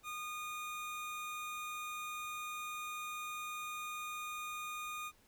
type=tone; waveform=25% pulse; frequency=1225 Hz; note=D#6; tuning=27 cents flat; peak=-37 dBFS; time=0.03-5.12 s; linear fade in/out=50 ms; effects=pink hiss -68 dBFS RMS until 5.27 s